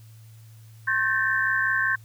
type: tone cluster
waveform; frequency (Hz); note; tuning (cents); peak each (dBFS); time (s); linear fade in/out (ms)
sine; 1070 / 1554 / 1755 / 1820; C6 / G6 / A6 / A#6; +38 / -16 / -5 / -42; -30 / -23 / -27 / -29; 0.87-1.96; 10
effects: added 111 Hz sine -45 dBFS peak until 2.04 s + white hiss -59 dBFS RMS until 2.04 s